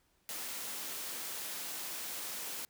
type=high-pass noise; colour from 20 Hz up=white; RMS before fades=-41 dBFS; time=0.29-2.65 s; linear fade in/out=0 ms; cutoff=200 Hz; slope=12 dB/octave; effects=pink hiss -73 dBFS RMS until 2.69 s